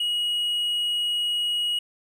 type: tone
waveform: triangle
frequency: 2900 Hz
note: F#7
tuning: 35 cents flat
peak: -21 dBFS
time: 0-1.79 s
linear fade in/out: 5 ms
effects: none